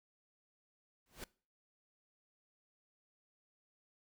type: noise with exponential growth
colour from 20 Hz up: pink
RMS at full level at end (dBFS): -43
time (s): 1.06-1.24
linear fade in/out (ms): 1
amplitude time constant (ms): 39
effects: noise-tail reverb RT60 0.4 s tail -22 dB re dry